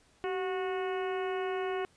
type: harmonic tone with a mistuned harmonic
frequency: 365.7 Hz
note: F#4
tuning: 20 cents flat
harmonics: 1 / 2 / 3 / 4 / 5 / 6 / 7 / 8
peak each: -32 / -38 / -42 / -44 / -46 / -48 / -49 / -50 dBFS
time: 0.24-1.85 s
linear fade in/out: 0 ms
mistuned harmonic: 1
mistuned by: +71 cents
effects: pink hiss -65 dBFS RMS until 1.96 s + resampled to 22050 Hz